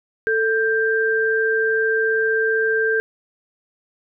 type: tone pair together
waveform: sine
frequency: 443.2 / 1579.4 Hz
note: A4 / G6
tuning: +13 / +13 cents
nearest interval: octave + minor seventh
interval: 2200 cents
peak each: -19 / -19 dBFS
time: 0.27-3 s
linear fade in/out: 0 ms
effects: none